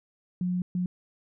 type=tone bursts at uneven times; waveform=sine; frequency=180 Hz; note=F#3; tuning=47 cents flat; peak=-25 dBFS; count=2; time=0.41-0.62 / 0.75-0.86 s; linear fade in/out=2 ms; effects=none